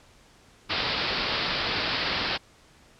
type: low-pass noise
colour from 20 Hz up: white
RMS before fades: -28 dBFS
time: 0.69-2.38 s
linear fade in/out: 20 ms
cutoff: 5000 Hz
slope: 96 dB/octave
effects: pink hiss -56 dBFS RMS until 2.99 s + low-pass 8000 Hz 12 dB/octave